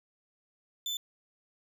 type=tone; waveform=35% pulse; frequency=3520 Hz; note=A7; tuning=in tune; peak=-30 dBFS; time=0.86-0.97 s; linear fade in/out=2 ms; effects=none